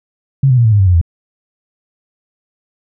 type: tone with pitch steps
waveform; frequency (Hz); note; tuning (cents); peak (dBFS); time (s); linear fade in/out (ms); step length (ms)
sine; 136.1 / 126.99 / 118.48 / 110.55 / 103.14 / 96.24 / 89.79 / 83.78; C#3 / B2 / A#2 / A2 / G#2 / G2 / F2 / E2; -31 / +49 / +29 / +9 / -11 / -31 / +49 / +29; -6; 0.43-1.014; 5; 73
effects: none